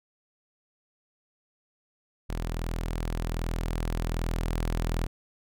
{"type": "tone with level ramp", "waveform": "sawtooth", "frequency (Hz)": 41.27, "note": "E1", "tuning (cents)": 3, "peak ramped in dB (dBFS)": [-26, -22], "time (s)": [2.29, 5.07], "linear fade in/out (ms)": 10, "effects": []}